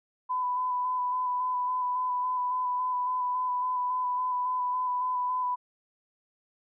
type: tone with vibrato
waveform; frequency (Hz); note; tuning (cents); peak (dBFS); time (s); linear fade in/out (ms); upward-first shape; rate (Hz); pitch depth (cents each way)
sine; 1000; B5; +21; -26; 0.29-5.56; 20; square; 3.6; 14
effects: none